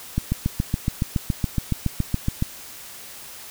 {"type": "click train", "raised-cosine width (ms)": 5, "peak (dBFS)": -8, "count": 17, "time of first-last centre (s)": [0.18, 2.424], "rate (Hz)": 7.13, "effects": ["white hiss -40 dBFS RMS until 3.5 s"]}